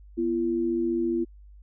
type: tone pair together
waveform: sine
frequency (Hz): 244.5 / 339.3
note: B3 / F4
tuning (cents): -17 / -50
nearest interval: tritone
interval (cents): 567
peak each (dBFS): -29 / -24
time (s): 0.17-1.25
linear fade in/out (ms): 20
effects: added 50 Hz sine -46 dBFS peak until 1.62 s